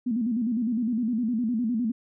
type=tone with vibrato; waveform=sine; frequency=232.7 Hz; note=A#3; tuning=3 cents flat; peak=-23 dBFS; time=0.06-1.92 s; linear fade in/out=10 ms; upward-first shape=square; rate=9.8 Hz; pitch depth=110 cents each way; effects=none